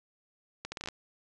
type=accelerating click train; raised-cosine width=0.2 ms; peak=-20 dBFS; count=8; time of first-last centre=0.65-0.887 s; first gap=70 ms; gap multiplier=0.74; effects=resampled to 22050 Hz